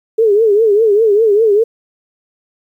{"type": "tone with vibrato", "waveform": "sine", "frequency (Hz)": 427.7, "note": "A4", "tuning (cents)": -49, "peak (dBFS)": -7, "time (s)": [0.18, 1.64], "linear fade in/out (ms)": 10, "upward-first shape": "triangle", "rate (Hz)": 5, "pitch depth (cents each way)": 150, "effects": ["8-bit"]}